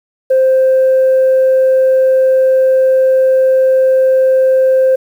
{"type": "tone", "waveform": "sine", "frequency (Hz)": 523.3, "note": "C5", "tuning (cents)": 0, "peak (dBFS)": -5, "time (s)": [0.3, 4.96], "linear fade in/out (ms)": 10, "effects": ["tanh soft clip ceiling -4 dBFS", "7-bit"]}